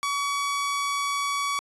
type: tone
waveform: sawtooth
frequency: 1133 Hz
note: C#6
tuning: 37 cents sharp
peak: -21 dBFS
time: 0.03-1.59 s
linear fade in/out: 0 ms
effects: resampled to 24000 Hz